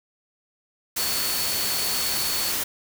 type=tone in noise; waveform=sine; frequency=4435 Hz; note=C#8; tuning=in tune; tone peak=-29 dBFS; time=0.98-2.52 s; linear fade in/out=10 ms; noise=white; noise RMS=-26 dBFS; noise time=0.96-2.64 s; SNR=-6 dB; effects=none